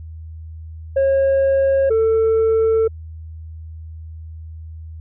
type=tone pair in turn; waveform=sine; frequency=543 / 445.9 Hz; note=C#5 / A4; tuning=-36 / +23 cents; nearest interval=minor third; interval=341 cents; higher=first; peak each=-10 dBFS; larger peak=neither; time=0.96-1.9 / 1.9-2.88 s; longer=second; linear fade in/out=10 ms; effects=tanh soft clip ceiling -12 dBFS + added 80 Hz sine -31 dBFS peak until 5 s